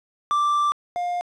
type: tone pair in turn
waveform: triangle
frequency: 1174.7 / 707.2 Hz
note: D6 / F5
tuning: 0 / +22 cents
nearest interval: major sixth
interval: 878 cents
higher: first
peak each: -16 / -21 dBFS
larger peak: first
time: 0.31-0.72 / 0.96-1.21 s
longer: first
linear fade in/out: 0 ms
effects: resampled to 24000 Hz + 9-bit